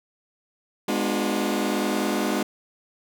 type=chord; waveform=sawtooth; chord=G# diminished seventh; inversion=none; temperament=just; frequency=207.7 / 249.2 / 299 / 358.8 Hz; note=G#3 / B3 / D4 / F4; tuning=0 / +16 / +31 / +47 cents; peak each=-23 / -25 / -24 / -25 dBFS; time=0.88-2.43 s; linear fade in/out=5 ms; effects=none